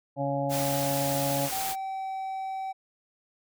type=harmonic tone; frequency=139.6 Hz; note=C#3; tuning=13 cents sharp; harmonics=1 / 2 / 4 / 5 / 6; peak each=-32 / -33 / -30 / -34 / -34 dBFS; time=0.16-1.5 s; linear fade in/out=50 ms
type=noise; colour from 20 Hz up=white; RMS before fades=-33 dBFS; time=0.49-1.76 s; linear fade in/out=50 ms
type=tone with pitch glide; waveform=triangle; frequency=772 to 767.6 Hz; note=G5 to G5; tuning=-27 to -37 cents; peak=-29 dBFS; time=1.51-2.73 s; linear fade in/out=20 ms; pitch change=-10 cents; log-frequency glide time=1.65-2.09 s
effects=none